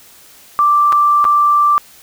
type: tone with dropouts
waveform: sine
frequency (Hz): 1174.7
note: D6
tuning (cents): 0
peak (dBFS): -8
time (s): 0.59-1.78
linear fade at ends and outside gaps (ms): 0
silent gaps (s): 0.923-0.927 / 1.243-1.251
effects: white hiss -43 dBFS RMS until 2.02 s